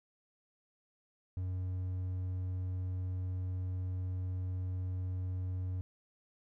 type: tone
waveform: triangle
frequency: 92 Hz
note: F#2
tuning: 9 cents flat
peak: -32 dBFS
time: 1.37-5.81 s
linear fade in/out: 0 ms
effects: none